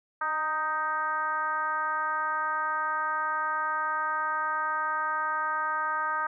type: tone with frequency modulation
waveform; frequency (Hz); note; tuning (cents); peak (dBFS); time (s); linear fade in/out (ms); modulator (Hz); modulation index
sine; 1244.5; D#6; 0; -26; 0.21-6.27; 5; 316; 1.2
effects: none